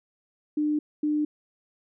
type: tone bursts at uneven times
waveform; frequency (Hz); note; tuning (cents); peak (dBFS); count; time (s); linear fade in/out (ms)
sine; 300; D4; +37; -22; 2; 0.57-0.79 / 1.03-1.25; 5
effects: none